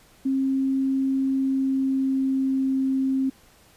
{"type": "tone with pitch glide", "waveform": "sine", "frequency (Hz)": [267.8, 266], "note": ["C4", "C4"], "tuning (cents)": [40, 29], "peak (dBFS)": -20, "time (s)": [0.25, 3.3], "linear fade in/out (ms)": 10, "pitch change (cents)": -11, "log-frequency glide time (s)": [1.26, 2.8], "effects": ["pink hiss -55 dBFS RMS until 3.76 s", "resampled to 32000 Hz"]}